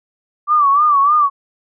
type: tone with vibrato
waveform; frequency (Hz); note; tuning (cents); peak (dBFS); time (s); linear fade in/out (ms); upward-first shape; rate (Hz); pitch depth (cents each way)
sine; 1161; D6; -20; -9; 0.47-1.3; 50; sine; 3.3; 92
effects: none